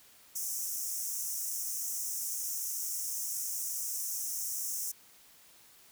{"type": "high-pass noise", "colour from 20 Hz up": "pink", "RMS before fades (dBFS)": -36, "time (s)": [0.35, 4.92], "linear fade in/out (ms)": 10, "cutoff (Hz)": 5500, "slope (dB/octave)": 96, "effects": ["white hiss -59 dBFS RMS until 5.91 s"]}